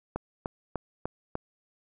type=click train; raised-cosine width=1 ms; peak=-17 dBFS; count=5; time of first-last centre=0.16-1.354 s; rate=3.35 Hz; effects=none